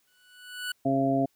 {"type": "tone with exponential growth", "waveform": "25% pulse", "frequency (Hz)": 1480, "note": "F#6", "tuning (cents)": 0, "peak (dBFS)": -25, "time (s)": [0.07, 0.72], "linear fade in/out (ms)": 5, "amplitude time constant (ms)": 140}
{"type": "harmonic tone", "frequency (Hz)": 135.9, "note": "C#3", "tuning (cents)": -34, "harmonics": [1, 2, 3, 4, 5], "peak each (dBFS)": [-32, -25, -34, -35, -26], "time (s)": [0.85, 1.26], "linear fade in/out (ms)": 10}
{"effects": ["white hiss -70 dBFS RMS until 1.35 s"]}